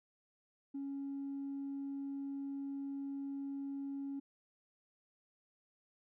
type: tone with tanh clipping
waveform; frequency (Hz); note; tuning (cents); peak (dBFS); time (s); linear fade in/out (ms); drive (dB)
triangle; 277.2; C#4; 0; -39; 0.74-4.2; 10; 5
effects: none